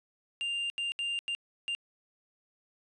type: tone bursts at uneven times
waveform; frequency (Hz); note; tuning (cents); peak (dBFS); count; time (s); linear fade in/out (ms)
triangle; 2794; F7; 0; -29; 5; 0.41-0.7 / 0.78-0.92 / 0.99-1.19 / 1.28-1.35 / 1.68-1.75; 0
effects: resampled to 24000 Hz